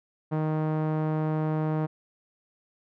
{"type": "tone with low-pass filter", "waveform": "sawtooth", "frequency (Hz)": 155.56, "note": "D#3", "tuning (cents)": 0, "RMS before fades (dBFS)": -27, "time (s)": [0.31, 1.87], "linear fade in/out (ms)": 20, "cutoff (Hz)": 1000, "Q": 0.92, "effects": []}